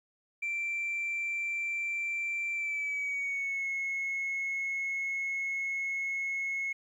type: tone with pitch glide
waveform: sine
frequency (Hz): 2349 to 2179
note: D7 to C#7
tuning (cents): 0 to -30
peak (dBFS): -29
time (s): 0.42-6.73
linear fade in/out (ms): 10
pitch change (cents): -130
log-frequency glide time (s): 2.53-3.67
effects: tanh soft clip ceiling -28 dBFS + 11-bit